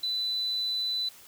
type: tone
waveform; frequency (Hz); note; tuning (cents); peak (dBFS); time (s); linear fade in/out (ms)
sine; 3995; B7; +19; -27; 0.03-1.09; 5
effects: white hiss -52 dBFS RMS until 1.27 s